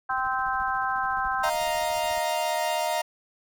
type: harmonic tone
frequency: 260 Hz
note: C4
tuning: 11 cents flat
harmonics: 3 / 4 / 5 / 6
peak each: -29 / -29 / -31 / -30 dBFS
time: 0.09-1.5 s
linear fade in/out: 10 ms
type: noise with tremolo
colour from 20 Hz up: brown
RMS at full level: -46 dBFS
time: 0.1-2.19 s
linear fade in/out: 5 ms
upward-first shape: square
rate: 14 Hz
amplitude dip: 65%
type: chord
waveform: 45% pulse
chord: Eb suspended second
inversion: none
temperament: equal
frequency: 622.3 / 698.5 / 932.3 Hz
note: Eb5 / F5 / Bb5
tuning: 0 / 0 / 0 cents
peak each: -29 dBFS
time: 1.43-3.02 s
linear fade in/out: 10 ms
effects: none